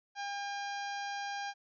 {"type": "harmonic tone", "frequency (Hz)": 805, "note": "G5", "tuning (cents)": 46, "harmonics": [1, 2, 3, 4, 5, 6, 7, 8], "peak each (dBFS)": [-38, -42, -49, -50, -53, -50, -52, -58], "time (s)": [0.15, 1.54], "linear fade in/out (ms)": 50, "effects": []}